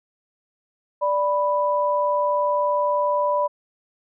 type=tone pair together; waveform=sine; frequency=587.3 / 987.7 Hz; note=D5 / B5; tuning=0 / 0 cents; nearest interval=major sixth; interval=900 cents; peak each=-21 dBFS; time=1.01-3.48 s; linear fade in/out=20 ms; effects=none